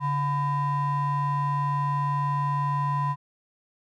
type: ring-modulated tone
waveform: triangle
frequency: 430 Hz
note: A4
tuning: 40 cents flat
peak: -18 dBFS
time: 0-3.16 s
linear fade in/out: 50 ms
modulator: 573 Hz
effects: none